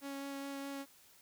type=tone with vibrato; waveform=sawtooth; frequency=277.2 Hz; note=C#4; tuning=in tune; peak=-37 dBFS; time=0.01-0.86 s; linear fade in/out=50 ms; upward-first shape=sine; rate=4.8 Hz; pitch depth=9 cents each way; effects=white hiss -63 dBFS RMS until 1.21 s